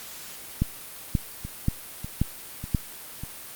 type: two click trains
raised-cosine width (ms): 5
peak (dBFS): -21 / -9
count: 4 / 5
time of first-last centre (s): 1.45-3.236 / 0.62-2.748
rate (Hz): 1.68 / 1.88
effects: white hiss -41 dBFS RMS until 3.55 s + Opus 48 kbps